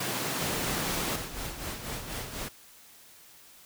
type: high-pass noise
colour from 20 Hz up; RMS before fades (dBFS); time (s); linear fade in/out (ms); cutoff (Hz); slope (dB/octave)
pink; -32; 0-1.16; 5; 120; 24
type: noise with tremolo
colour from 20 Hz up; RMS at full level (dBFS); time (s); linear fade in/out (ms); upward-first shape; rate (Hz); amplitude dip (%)
pink; -35; 0.4-2.49; 10; sine; 4.1; 55
effects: white hiss -54 dBFS RMS until 3.65 s